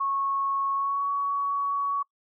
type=tone with pitch glide; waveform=sine; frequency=1100 to 1123.8 Hz; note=C#6 to C#6; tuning=-14 to +23 cents; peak=-24 dBFS; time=0-2.03 s; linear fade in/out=10 ms; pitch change=+37 cents; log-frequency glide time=0.74-1.05 s; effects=noise-tail reverb RT60 0.1 s tail -24 dB re dry